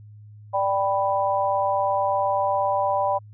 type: chord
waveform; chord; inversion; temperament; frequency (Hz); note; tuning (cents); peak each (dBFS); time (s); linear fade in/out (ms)
sine; G major; second; equal; 587.3 / 784 / 987.8; D5 / G5 / B5; 0 / 0 / 0; -24; 0.53-3.19; 20
effects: added 105 Hz sine -42 dBFS peak until 3.33 s